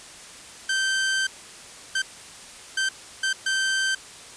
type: tone bursts at uneven times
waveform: sawtooth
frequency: 1556 Hz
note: G6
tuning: 13 cents flat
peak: -18 dBFS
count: 5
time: 0.69-1.27 / 1.95-2.02 / 2.77-2.89 / 3.23-3.33 / 3.46-3.95 s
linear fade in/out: 5 ms
effects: white hiss -43 dBFS RMS until 4.36 s + resampled to 22050 Hz